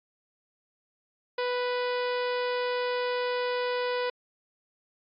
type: harmonic tone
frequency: 493.9 Hz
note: B4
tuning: in tune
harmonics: 1 / 2 / 3 / 4 / 5 / 6 / 7 / 8 / 9 / 10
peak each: -28 / -34 / -38 / -40 / -42 / -44 / -45 / -46 / -47 / -48 dBFS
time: 1.38-4.1 s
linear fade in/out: 5 ms
effects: AAC 64 kbps